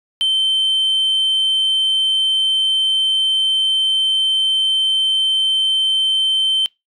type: tone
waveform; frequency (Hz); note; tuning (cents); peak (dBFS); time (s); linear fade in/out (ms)
sine; 3098; G7; -21; -11; 0.21-6.66; 0
effects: noise-tail reverb RT60 0.2 s tail -25 dB re dry + tanh soft clip ceiling -12 dBFS